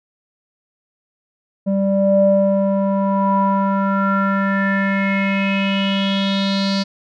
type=tone with low-pass filter sweep; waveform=square; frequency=196 Hz; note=G3; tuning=in tune; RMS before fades=-17 dBFS; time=1.66-6.84 s; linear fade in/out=20 ms; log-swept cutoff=460 to 4600 Hz; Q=6.2; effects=none